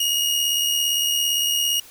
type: tone with amplitude modulation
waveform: sawtooth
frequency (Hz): 2872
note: F7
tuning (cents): +48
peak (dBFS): -14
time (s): 0-1.8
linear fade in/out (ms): 5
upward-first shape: sine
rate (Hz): 77.6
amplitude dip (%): 40
effects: white hiss -46 dBFS RMS until 1.9 s